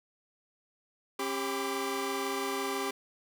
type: tone cluster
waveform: sawtooth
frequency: 270.7 / 397 / 1007 / 1165 Hz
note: C#4 / G4 / B5 / D6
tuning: -41 / +22 / +33 / -14 cents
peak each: -34 / -30 / -36 / -35 dBFS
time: 1.19-2.91 s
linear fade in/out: 5 ms
effects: none